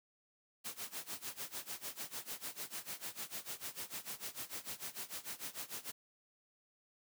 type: noise with tremolo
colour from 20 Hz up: white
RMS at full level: -42 dBFS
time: 0.64-5.92 s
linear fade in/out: 20 ms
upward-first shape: sine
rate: 6.7 Hz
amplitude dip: 90%
effects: high-pass 100 Hz 12 dB/octave